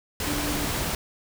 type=tone in noise; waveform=sine; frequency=293.7 Hz; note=D4; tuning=in tune; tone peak=-31 dBFS; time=0.27-0.65 s; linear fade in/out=2 ms; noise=pink; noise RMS=-28 dBFS; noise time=0.2-0.95 s; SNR=-6 dB; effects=none